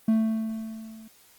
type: tone with level ramp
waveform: triangle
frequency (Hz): 221.5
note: A3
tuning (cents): +12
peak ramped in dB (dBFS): -15 to -42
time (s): 0.08-1.08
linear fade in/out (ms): 5
effects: white hiss -57 dBFS RMS until 1.38 s + Opus 24 kbps